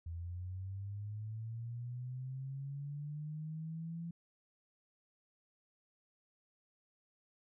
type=linear sweep; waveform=sine; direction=up; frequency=82.4 to 169.8 Hz; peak=-40 dBFS; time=0.06-4.11 s; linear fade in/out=5 ms; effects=none